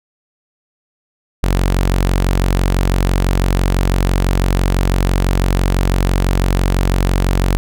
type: tone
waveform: sawtooth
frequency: 46 Hz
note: F#1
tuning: 9 cents flat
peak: -8 dBFS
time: 1.43-7.57 s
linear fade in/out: 0 ms
effects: none